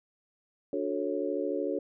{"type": "chord", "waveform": "sine", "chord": "D major seventh", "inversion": "none", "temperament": "just", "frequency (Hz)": [293.7, 367.1, 440.5, 550.6], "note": ["D4", "F#4", "A4", "C#5"], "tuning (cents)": [0, -14, 2, -12], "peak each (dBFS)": -34, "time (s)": [0.73, 1.79], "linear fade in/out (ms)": 2, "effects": []}